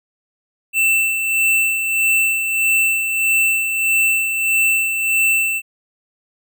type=tone with tremolo; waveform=square; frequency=2671 Hz; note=E7; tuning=22 cents sharp; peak=-13 dBFS; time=0.73-5.62 s; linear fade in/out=50 ms; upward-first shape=sine; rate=1.6 Hz; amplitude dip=50%; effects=none